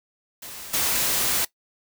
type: noise with level steps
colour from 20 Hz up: white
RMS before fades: -38 / -23 dBFS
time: 0.42-1.45 s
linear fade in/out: 5 ms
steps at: 0.73 s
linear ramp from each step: 10 ms
effects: noise-tail reverb RT60 0.1 s tail -19 dB re dry